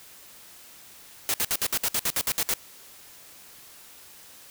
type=noise bursts; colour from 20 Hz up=white; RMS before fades=-25 dBFS; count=12; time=1.29-2.538 s; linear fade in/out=0 ms; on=49 ms; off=60 ms; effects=white hiss -49 dBFS RMS until 4.5 s